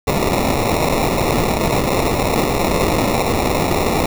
white noise with sample-and-hold, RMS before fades -17 dBFS, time 0.07-4.06 s, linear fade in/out 5 ms, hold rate 1575 Hz, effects none

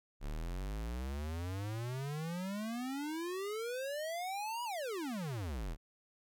square exponential two-way sweep, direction up then down, 34.65 to 982 to 34.65 Hz, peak -38 dBFS, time 0.2-5.77 s, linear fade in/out 50 ms, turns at 4.64 s, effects none

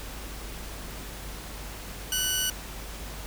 15% pulse tone pair together, 1511 / 2941 Hz, F#6 / F#7, +36 / -11 cents, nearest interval octave, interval 1153 cents, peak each -25 / -19 dBFS, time 2.12-2.5 s, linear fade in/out 2 ms, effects added 50 Hz sine -40 dBFS peak until 3.26 s + pink hiss -41 dBFS RMS until 3.26 s

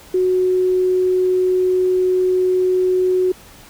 sine tone, 368.4 Hz, F#4, 7 cents flat, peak -13 dBFS, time 0.14-3.32 s, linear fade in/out 5 ms, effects pink hiss -43 dBFS RMS until 3.69 s

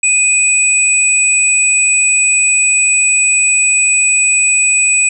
sine tone pair together, 2489 / 7902 Hz, D#7 / B8, 0 / 0 cents, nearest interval octave + minor sixth, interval 2000 cents, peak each -11 dBFS, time 0.03-5.09 s, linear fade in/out 5 ms, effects none

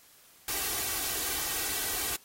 white noise with comb filter, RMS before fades -32 dBFS, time 0.48-2.16 s, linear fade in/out 2 ms, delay 2.6 ms, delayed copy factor +0.55, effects white hiss -58 dBFS RMS until 2.24 s + AAC 48 kbps

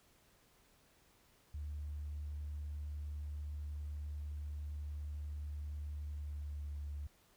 sine tone with pitch glide, 74.1 to 72.91 Hz, D2 to D2, +16 to -12 cents, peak -39 dBFS, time 1.54-7.07 s, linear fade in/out 5 ms, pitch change -28 cents, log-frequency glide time 6.04-6.79 s, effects tanh soft clip ceiling -36 dBFS + pink hiss -69 dBFS RMS until 7.36 s

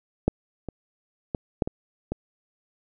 clicks, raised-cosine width 2 ms, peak -6 / -19 / -13 / -7 / -16 / -14 dBFS, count 6, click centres 0.28 / 0.687 / 1.348 / 1.622 / 1.675 / 2.12 s, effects none

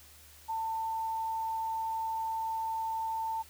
sine tone, 894 Hz, A5, 27 cents sharp, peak -31 dBFS, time 0.48-3.43 s, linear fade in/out 20 ms, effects added 75 Hz sine -59 dBFS peak until 3.49 s + white hiss -56 dBFS RMS until 3.49 s

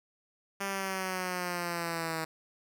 5% pulse linear sweep, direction down, 198.3 to 159.5 Hz, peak -21 dBFS, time 0.6-2.25 s, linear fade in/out 10 ms, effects none

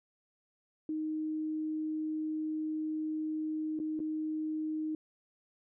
sine tone with dropouts, 311.1 Hz, D#4, in tune, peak -32 dBFS, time 0.89-4.95 s, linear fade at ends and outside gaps 2 ms, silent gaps 3.791-3.799 / 3.993-4.001 s, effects none

